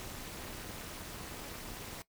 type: noise with amplitude modulation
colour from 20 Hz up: pink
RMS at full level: -41 dBFS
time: 0-2.02 s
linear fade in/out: 0 ms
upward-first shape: sine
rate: 270 Hz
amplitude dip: 85%
effects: noise-tail reverb RT60 0.1 s tail -18 dB re dry